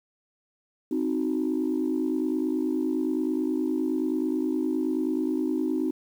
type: chord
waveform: sine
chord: C diminished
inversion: none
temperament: equal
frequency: 261.6 / 311.1 / 370 Hz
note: C4 / Eb4 / Gb4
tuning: 0 / 0 / 0 cents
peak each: -27 / -26 / -30 dBFS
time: 0.91-5.91 s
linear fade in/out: 5 ms
effects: tanh soft clip ceiling -17 dBFS + 9-bit